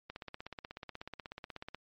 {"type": "click train", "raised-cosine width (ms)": 0.3, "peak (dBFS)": -27, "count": 28, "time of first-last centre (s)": [0.1, 1.746], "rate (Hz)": 16.4, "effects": ["MP3 32 kbps"]}